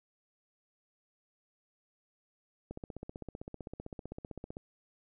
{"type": "click train", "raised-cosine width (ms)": 2, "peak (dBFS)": -28, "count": 30, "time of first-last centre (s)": [2.71, 4.569], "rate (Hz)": 15.6, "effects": []}